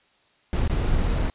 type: noise with dropouts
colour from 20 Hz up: brown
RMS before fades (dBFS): -22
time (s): 0.53-1.3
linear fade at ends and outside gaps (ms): 1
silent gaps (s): 0.678-0.697
effects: white hiss -62 dBFS RMS until 1.34 s + resampled to 8000 Hz